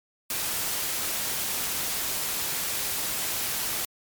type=noise; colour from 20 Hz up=white; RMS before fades=-29 dBFS; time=0.3-3.85 s; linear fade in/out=2 ms; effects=MP3 96 kbps